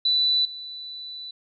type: tone with level steps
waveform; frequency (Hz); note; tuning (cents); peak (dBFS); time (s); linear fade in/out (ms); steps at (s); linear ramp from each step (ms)
sine; 3977; B7; +11; -18 / -34; 0.05-1.31; 5; 0.45; 2
effects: none